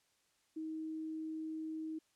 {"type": "tone", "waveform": "sine", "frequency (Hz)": 316.4, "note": "D#4", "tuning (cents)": 29, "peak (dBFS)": -39, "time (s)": [0.56, 1.99], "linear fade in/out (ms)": 10, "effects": ["white hiss -75 dBFS RMS until 2.15 s", "low-pass 9000 Hz 12 dB/octave"]}